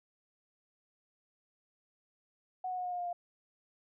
sine tone with pitch steps, 740 / 733.2 / 726.4 / 719.8 / 713.1 / 706.6 / 700.1 Hz, F#5 / F#5 / F#5 / F#5 / F5 / F5 / F5, 0 / -16 / -32 / -48 / +36 / +20 / +4 cents, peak -34 dBFS, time 2.64-3.13 s, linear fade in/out 5 ms, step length 70 ms, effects none

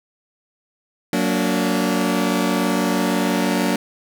sawtooth chord, Gb augmented, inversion none, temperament just, 185 / 231.2 / 289.1 Hz, Gb3 / Bb3 / D4, 0 / -14 / -27 cents, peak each -18 dBFS, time 1.13-3.76 s, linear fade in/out 2 ms, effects none

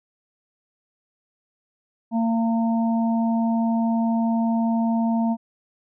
harmonic tone, 228.1 Hz, A#3, 37 cents flat, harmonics 1 / 3 / 4, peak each -19 / -29 / -31 dBFS, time 2.11-5.37 s, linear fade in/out 50 ms, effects none

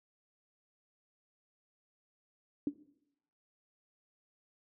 sine tone with exponential decay, 288.6 Hz, D4, 30 cents flat, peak -25 dBFS, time 2.67-2.75 s, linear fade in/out 2 ms, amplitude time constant 17 ms, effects noise-tail reverb RT60 0.8 s tail -18 dB re dry

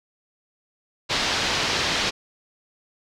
white low-pass noise, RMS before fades -24 dBFS, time 1.09-2.11 s, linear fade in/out 20 ms, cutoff 5000 Hz, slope 24 dB/octave, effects none

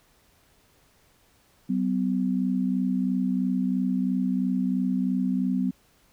sine tone pair together, 189.8 / 252.8 Hz, F#3 / B3, +44 / +41 cents, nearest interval perfect fourth, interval 497 cents, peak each -25 dBFS, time 1.69-5.71 s, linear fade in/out 10 ms, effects pink hiss -62 dBFS RMS until 6.12 s

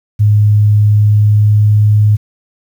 sine tone with pitch glide, 104.8 to 105.41 Hz, G#2 to G#2, +16 to +26 cents, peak -5 dBFS, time 0.19-2.17 s, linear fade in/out 20 ms, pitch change +10 cents, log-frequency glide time 0.82-1.86 s, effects 7-bit

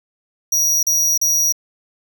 45% pulse tone bursts, 5770 Hz, F#8, 44 cents flat, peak -14 dBFS, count 3, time 0.52-1.524 s, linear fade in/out 5 ms, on 310 ms, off 37 ms, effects none

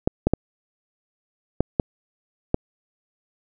clicks, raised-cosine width 2 ms, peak -4 dBFS, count 6, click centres 0.075 / 0.27 / 0.336 / 1.606 / 1.798 / 2.544 s, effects none

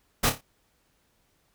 pink noise with echo, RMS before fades -22 dBFS, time 0.23-0.3 s, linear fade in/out 10 ms, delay 28 ms, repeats 4, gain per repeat -8 dB, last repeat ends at 0.412 s, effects pink hiss -69 dBFS RMS until 1.54 s

